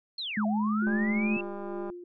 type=linear two-way sweep; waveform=sine; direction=down then up; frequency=4348 to 633 to 2707 Hz; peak=-32 dBFS; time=0.18-1.41 s; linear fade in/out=5 ms; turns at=0.46 s
type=tone with pitch glide; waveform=sine; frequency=211.6 to 214.3 Hz; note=G#3 to A3; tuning=+33 to -45 cents; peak=-25 dBFS; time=0.37-1.37 s; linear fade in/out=5 ms; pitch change=+22 cents; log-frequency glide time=0.51-0.93 s
type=tone with tremolo; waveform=sine; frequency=352.2 Hz; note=F4; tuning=15 cents sharp; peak=-33 dBFS; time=0.82-2.04 s; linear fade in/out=5 ms; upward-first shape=triangle; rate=2.3 Hz; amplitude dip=65%
type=click train; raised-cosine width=1 ms; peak=-27 dBFS; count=208; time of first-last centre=0.87-1.9 s; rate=201 Hz
effects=none